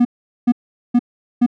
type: tone bursts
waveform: triangle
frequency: 242.1 Hz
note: B3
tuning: 34 cents flat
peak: -7 dBFS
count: 4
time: 0-1.464 s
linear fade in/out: 10 ms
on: 51 ms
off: 420 ms
effects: none